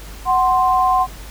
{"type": "tone pair together", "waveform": "sine", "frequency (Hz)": [744.1, 1046.5], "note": ["F#5", "C6"], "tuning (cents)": [10, 0], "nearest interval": "tritone", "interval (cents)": 590, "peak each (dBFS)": -15, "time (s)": [0.25, 1.07], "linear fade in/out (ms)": 50, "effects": ["added 50 Hz sine -34 dBFS peak until 1.3 s", "pink hiss -39 dBFS RMS until 1.3 s"]}